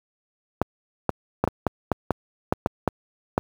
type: clicks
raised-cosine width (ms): 1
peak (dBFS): -5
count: 11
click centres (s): 0.616 / 1.093 / 1.44 / 1.476 / 1.667 / 1.917 / 2.107 / 2.525 / 2.661 / 2.877 / 3.379
effects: high-pass 60 Hz 12 dB/octave + 7-bit